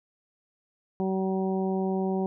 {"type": "harmonic tone", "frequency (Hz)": 190, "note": "F#3", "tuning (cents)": 46, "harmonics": [1, 2, 3, 4, 5], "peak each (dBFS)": [-27, -29, -38, -35, -42], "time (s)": [1, 2.26], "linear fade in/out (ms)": 0, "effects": []}